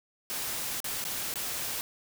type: noise with dropouts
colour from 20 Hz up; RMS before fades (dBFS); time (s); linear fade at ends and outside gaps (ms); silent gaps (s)
white; -34; 0.3-1.81; 0; 0.803-0.843 / 1.041-1.051 / 1.339-1.357
effects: none